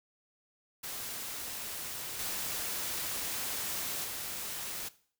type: noise with level steps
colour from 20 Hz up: white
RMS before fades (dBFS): -40 / -36 / -39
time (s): 0.83-4.89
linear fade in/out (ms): 10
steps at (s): 2.19 / 4.04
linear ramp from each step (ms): 2
effects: noise-tail reverb RT60 0.5 s tail -18 dB re dry